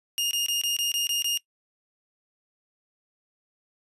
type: tone bursts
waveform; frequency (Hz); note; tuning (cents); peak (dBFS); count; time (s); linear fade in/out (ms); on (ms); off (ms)
sawtooth; 2836; F7; +26; -21; 8; 0.18-1.374; 0; 130; 22
effects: noise-tail reverb RT60 0.1 s tail -20 dB re dry + resampled to 32000 Hz